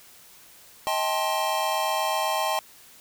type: chord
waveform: square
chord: A half-diminished seventh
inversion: second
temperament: just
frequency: 633.6 / 792 / 880 / 1056 Hz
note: Eb5 / G5 / A5 / C6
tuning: +31 / +18 / 0 / +16 cents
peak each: -30 dBFS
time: 0.87-2.59 s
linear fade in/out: 0 ms
effects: white hiss -51 dBFS RMS until 3 s